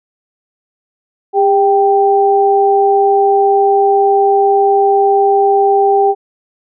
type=tone pair together; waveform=sine; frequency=402.1 / 784 Hz; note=G4 / G5; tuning=+44 / 0 cents; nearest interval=octave; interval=1156 cents; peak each=-10 dBFS; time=1.33-6.15 s; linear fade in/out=50 ms; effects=none